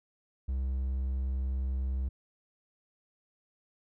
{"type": "tone", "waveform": "triangle", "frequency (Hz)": 65.5, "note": "C2", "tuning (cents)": 2, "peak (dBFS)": -27, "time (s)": [0.48, 2.09], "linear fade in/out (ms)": 10, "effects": []}